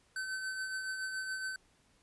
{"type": "tone with tremolo", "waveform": "square", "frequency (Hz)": 1531, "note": "G6", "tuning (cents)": -41, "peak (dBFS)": -35, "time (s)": [0.16, 1.56], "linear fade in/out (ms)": 2, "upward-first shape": "triangle", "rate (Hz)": 7.1, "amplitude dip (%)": 45, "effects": ["pink hiss -69 dBFS RMS until 2.02 s", "resampled to 24000 Hz"]}